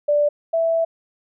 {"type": "tone pair in turn", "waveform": "sine", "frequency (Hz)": [587.3, 659.5], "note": ["D5", "E5"], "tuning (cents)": [0, 1], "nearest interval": "major second", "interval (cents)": 201, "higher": "second", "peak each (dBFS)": [-14, -16], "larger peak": "first", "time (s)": [[0.08, 0.29], [0.53, 0.85]], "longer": "second", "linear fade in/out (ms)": 10, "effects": []}